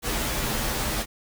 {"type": "noise with comb filter", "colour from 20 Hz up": "pink", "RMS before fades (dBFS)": -27, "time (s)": [0.02, 1.06], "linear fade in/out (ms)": 50, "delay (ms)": 11, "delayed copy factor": -0.75, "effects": []}